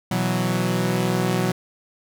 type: chord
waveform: sawtooth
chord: B suspended fourth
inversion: none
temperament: equal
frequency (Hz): 123.47 / 164.81 / 185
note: B2 / E3 / F#3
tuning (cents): 0 / 0 / 0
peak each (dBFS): -21 / -22 / -19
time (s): 0.11-1.52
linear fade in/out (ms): 5
effects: none